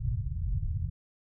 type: low-pass noise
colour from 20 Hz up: white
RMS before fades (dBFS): -31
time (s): 0-0.9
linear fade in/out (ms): 10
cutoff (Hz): 130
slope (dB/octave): 48
effects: none